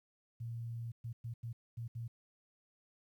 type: tone bursts at uneven times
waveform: sine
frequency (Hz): 116.54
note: A#2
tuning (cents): 0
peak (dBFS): -39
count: 6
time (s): 0.4-0.92 / 1.04-1.13 / 1.24-1.34 / 1.43-1.53 / 1.77-1.88 / 1.95-2.08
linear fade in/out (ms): 10
effects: 12-bit